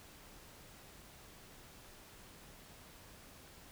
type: silence
effects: pink hiss -57 dBFS RMS until 3.71 s